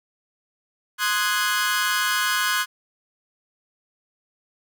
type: chord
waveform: sawtooth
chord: Ab dominant seventh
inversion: first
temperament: equal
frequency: 1046.5 / 1244.5 / 1480 / 1661.2 Hz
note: C6 / Eb6 / Gb6 / Ab6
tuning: 0 / 0 / 0 / 0 cents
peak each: -23 / -25 / -21 / -22 dBFS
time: 0.98-2.66 s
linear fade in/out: 50 ms
effects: none